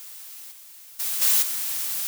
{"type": "noise with level steps", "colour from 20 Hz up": "blue", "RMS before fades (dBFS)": [-41, -46, -27, -19, -28], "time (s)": [0, 2.07], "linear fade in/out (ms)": 0, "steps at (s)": [0.51, 0.99, 1.21, 1.42], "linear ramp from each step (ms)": 10, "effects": []}